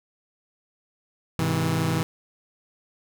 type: chord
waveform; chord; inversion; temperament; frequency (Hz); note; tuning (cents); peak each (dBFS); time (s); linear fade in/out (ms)
sawtooth; Ab augmented; none; just; 103.83 / 129.78 / 162.23; Ab2 / C3 / E3; 0 / -14 / -27; -25 / -24 / -20; 1.39-2.03; 0
effects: none